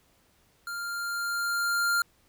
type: tone with level ramp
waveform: square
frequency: 1396.9 Hz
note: F6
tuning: in tune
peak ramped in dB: -34 to -23 dBFS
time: 0.67-2.02 s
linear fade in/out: 2 ms
effects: pink hiss -65 dBFS RMS until 2.28 s